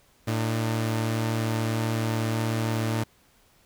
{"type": "tone pair together", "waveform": "sawtooth", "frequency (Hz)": [112.7, 301.7], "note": ["A2", "D4"], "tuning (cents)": [42, 47], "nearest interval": "octave + perfect fourth", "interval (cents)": 1705, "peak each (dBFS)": [-21, -29], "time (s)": [0.27, 3.04], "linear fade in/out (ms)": 10, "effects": ["pink hiss -61 dBFS RMS until 3.65 s"]}